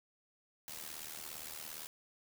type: noise with amplitude modulation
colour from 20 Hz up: white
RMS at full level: -43 dBFS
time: 0.68-1.87 s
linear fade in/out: 0 ms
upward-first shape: sine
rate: 77.4 Hz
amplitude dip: 75%
effects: none